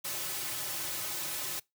white noise with comb filter, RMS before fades -36 dBFS, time 0.04-1.6 s, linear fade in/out 10 ms, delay 4.3 ms, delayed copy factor -1, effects noise-tail reverb RT60 0.2 s tail -24 dB re dry + high-pass 100 Hz 12 dB/octave

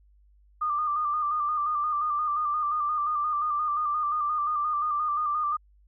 sine tone with vibrato, 1200 Hz, D6, 37 cents sharp, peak -24 dBFS, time 0.61-5.57 s, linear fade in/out 10 ms, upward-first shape square, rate 5.7 Hz, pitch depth 38 cents each way, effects added 50 Hz sine -56 dBFS peak until 5.87 s

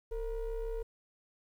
triangle ring-modulated tone, 243.2 Hz, B3, 26 cents flat, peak -29 dBFS, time 0.11-0.83 s, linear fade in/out 10 ms, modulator 210 Hz, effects 11-bit

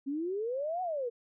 sine exponential two-way sweep, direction up then down, 266.3 to 752 to 457.8 Hz, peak -31 dBFS, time 0.06-1.1 s, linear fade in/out 20 ms, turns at 0.82 s, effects none

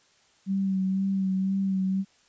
sine tone with vibrato, 191.9 Hz, G3, 37 cents flat, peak -23 dBFS, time 0.46-2.05 s, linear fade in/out 50 ms, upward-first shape sine, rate 2 Hz, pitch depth 27 cents each way, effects white hiss -62 dBFS RMS until 2.28 s + resampled to 16000 Hz

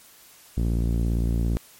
sawtooth tone with low-pass filter, 57.6 Hz, A#1, 20 cents flat, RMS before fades -23 dBFS, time 0.57-1.57 s, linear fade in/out 0 ms, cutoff 280 Hz, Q 1, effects white hiss -51 dBFS RMS until 1.79 s + MP3 64 kbps

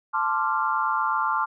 sine chord, D minor seventh, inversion second, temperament equal with one note detuned, 880 / 1046.5 / 1174.7 / 1384.1 Hz, A5 / C6 / D6 / F6, 0 / 0 / 0 / -16 cents, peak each -27 dBFS, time 0.13-1.46 s, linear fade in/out 20 ms, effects none

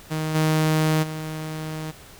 sawtooth tone with level steps, 156.5 Hz, D#3, 10 cents sharp, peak -20 / -14 / -25 dBFS, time 0.1-1.92 s, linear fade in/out 20 ms, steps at 0.34 / 1.02 s, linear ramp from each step 20 ms, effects pink hiss -46 dBFS RMS until 2.19 s

